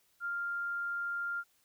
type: tone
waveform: sine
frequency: 1396.9 Hz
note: F6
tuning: in tune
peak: -33 dBFS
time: 0.2-1.44 s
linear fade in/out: 50 ms
effects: white hiss -71 dBFS RMS until 1.64 s